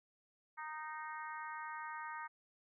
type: harmonic tone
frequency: 309.4 Hz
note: D#4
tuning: 10 cents flat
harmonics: 3 / 4 / 5 / 6 / 7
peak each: -46 / -48 / -50 / -51 / -56 dBFS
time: 0.57-2.28 s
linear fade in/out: 20 ms
effects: none